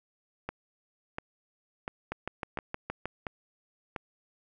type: two click trains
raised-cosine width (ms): 0.5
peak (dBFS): -18 / -19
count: 7 / 6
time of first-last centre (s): 2.12-3.056 / 0.49-3.962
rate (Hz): 6.41 / 1.44
effects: none